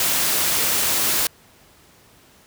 white noise, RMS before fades -20 dBFS, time 0-1.27 s, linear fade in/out 2 ms, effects pink hiss -52 dBFS RMS until 2.46 s + high-pass 60 Hz 12 dB/octave

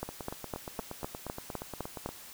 two click trains, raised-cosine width 1 ms, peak -24 / -20 dBFS, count 18 / 9, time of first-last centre 0.09-2.09 / 0.03-2.06 s, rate 8.5 / 3.94 Hz, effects white hiss -49 dBFS RMS until 2.33 s

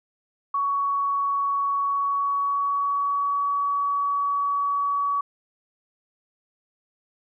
sine tone with pitch glide, 1120 to 1133.7 Hz, C#6 to C#6, +18 to +39 cents, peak -21 dBFS, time 0.54-5.21 s, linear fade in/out 5 ms, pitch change +21 cents, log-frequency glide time 1.8-3.45 s, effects none

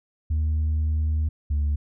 sine tone pair in turn, 77.5 / 73.15 Hz, D#2 / D2, -6 / -6 cents, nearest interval minor second, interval 100 cents, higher first, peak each -18 dBFS, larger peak neither, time 0.3-1.29 / 1.5-1.76 s, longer first, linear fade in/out 10 ms, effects tanh soft clip ceiling -19 dBFS

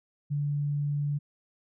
sine tone, 145 Hz, D3, 22 cents flat, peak -26 dBFS, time 0.3-1.19 s, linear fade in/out 20 ms, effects none

